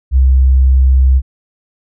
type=tone; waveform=sine; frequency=65.41 Hz; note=C2; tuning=in tune; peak=-5 dBFS; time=0.11-1.22 s; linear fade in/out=50 ms; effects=none